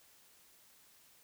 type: silence
effects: white hiss -64 dBFS RMS until 1.23 s